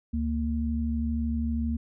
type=tone pair together; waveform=sine; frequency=72.6 / 230.5 Hz; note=D2 / A#3; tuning=-19 / -19 cents; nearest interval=octave + minor sixth; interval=2000 cents; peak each=-28 dBFS; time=0.13-1.77 s; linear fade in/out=10 ms; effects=none